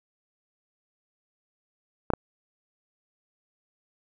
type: clicks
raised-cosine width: 1 ms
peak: -9 dBFS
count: 2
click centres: 2.103 / 2.136 s
effects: none